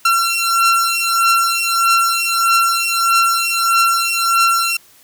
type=beating tone pair; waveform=sawtooth; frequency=1360 / 1361.6 Hz; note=F6 / F6; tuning=-46 / -44 cents; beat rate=1.6 Hz; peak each=-12 dBFS; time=0.05-4.77 s; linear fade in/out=5 ms; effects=white hiss -48 dBFS RMS until 5.03 s